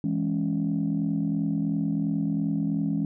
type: chord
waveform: sine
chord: C# minor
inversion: first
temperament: equal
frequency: 164.81 / 207.7 / 277.2 Hz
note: E3 / G#3 / C#4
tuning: 0 / 0 / 0 cents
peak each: -27 dBFS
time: 0.04-3.05 s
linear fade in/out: 2 ms
effects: tanh soft clip ceiling -17 dBFS